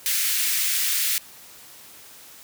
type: high-pass noise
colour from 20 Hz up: white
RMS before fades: -23 dBFS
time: 0.06-1.18 s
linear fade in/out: 0 ms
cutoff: 1700 Hz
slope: 24 dB/octave
effects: white hiss -46 dBFS RMS until 2.43 s + high-pass 60 Hz 12 dB/octave